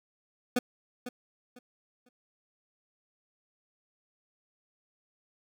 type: tone with echo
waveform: 25% pulse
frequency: 246.9 Hz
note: B3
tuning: in tune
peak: -20 dBFS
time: 0.56-0.59 s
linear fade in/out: 5 ms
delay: 500 ms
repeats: 3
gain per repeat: -12 dB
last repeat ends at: 2.09 s
effects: none